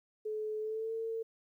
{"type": "tone with pitch glide", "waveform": "sine", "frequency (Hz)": [430, 450.9], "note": ["A4", "A4"], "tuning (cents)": [-40, 42], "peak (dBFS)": -34, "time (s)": [0.25, 1.23], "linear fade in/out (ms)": 10, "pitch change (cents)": 82, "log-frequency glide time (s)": [0.6, 0.93], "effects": ["12-bit"]}